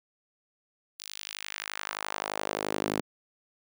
sawtooth tone with high-pass filter sweep, 51.6 Hz, G#1, 10 cents flat, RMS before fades -35 dBFS, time 0.99-3.01 s, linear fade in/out 5 ms, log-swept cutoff 4500 to 250 Hz, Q 1.3, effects none

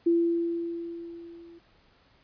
sine tone with level ramp, 338.5 Hz, E4, 46 cents sharp, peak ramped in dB -18 to -47 dBFS, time 0.06-1.59 s, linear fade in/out 10 ms, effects pink hiss -62 dBFS RMS until 2.23 s + resampled to 11025 Hz

